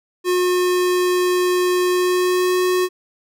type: tone with pitch glide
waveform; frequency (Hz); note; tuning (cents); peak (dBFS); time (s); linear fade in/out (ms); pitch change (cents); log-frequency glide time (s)
square; 361 to 365; F#4 to F#4; -43 to -24; -16; 0.24-2.89; 50; +19; 1.89-2.62
effects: none